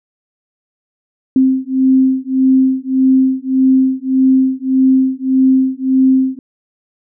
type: beating tone pair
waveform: sine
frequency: 261.6 / 263.3 Hz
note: C4 / C4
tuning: 0 / +11 cents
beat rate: 1.7 Hz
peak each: -12 dBFS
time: 1.36-6.39 s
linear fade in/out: 2 ms
effects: none